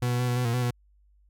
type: tone with pitch steps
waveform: 40% pulse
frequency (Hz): 122.9 / 122.2 / 124.4 / 122.2 / 124.8 / 117.2 / 124.7 / 121.6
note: B2 / B2 / B2 / B2 / B2 / A#2 / B2 / B2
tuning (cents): -8 / -18 / +13 / -18 / +19 / +10 / +17 / -26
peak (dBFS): -23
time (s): 0.02-0.708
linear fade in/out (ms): 5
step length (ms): 86
effects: added 50 Hz sine -58 dBFS peak until 1.29 s